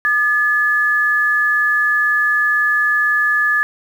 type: tone pair together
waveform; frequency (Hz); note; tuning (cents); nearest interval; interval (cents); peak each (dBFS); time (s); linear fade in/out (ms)
sine; 1212 / 1714; D#6 / A6; -46 / -46; tritone; 600; -21 / -13; 0.05-3.63; 0
effects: 7-bit